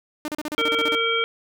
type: tone bursts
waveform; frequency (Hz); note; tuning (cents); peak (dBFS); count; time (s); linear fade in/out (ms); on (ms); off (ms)
sawtooth; 301.8; D4; +47; -22; 11; 0.25-0.951; 0; 31; 36
type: harmonic tone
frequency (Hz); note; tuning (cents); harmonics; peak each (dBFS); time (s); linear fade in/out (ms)
458.5; A#4; -29; 1 / 3 / 5 / 7; -25 / -25 / -25 / -25; 0.58-1.24; 0
effects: none